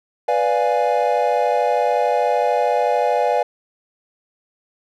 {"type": "chord", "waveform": "triangle", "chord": "B diminished seventh", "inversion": "none", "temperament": "equal", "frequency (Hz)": [493.9, 587.3, 698.5, 830.6], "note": ["B4", "D5", "F5", "Ab5"], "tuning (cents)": [0, 0, 0, 0], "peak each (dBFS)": -19, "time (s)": [0.28, 3.43], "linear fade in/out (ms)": 5, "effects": []}